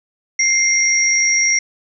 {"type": "tone pair together", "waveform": "sine", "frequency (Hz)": [2110, 5667], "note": ["C7", "F8"], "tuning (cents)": [14, 24], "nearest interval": "octave + perfect fourth", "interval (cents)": 1710, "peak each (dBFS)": -15, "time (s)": [0.39, 1.59], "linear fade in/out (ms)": 5, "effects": []}